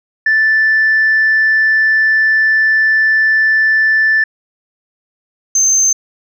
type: tone pair in turn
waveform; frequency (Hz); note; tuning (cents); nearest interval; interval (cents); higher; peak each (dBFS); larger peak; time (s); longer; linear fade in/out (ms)
sine; 1760 / 6268; A6 / G8; 0 / -1; octave + minor seventh; 2199; second; -7; neither; 0.26-4.24 / 5.55-5.93; first; 5
effects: tanh soft clip ceiling -5 dBFS